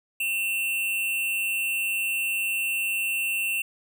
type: tone with amplitude modulation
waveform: square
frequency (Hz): 2700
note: E7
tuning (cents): +41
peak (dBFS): -23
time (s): 0.2-3.62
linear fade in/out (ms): 5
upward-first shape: sine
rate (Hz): 202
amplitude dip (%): 45
effects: none